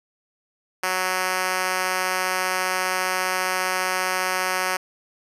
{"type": "tone with high-pass filter", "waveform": "5% pulse", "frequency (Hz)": 185.1, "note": "F#3", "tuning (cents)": 1, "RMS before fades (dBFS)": -24, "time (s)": [0.83, 4.77], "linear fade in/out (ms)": 5, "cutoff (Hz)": 420, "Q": 0.57, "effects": ["resampled to 32000 Hz"]}